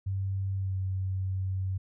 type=tone with pitch glide; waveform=sine; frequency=96.7 to 94.66 Hz; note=G2 to F#2; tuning=-23 to +40 cents; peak=-28 dBFS; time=0.06-1.78 s; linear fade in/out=10 ms; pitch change=-37 cents; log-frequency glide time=0.56-0.76 s; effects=none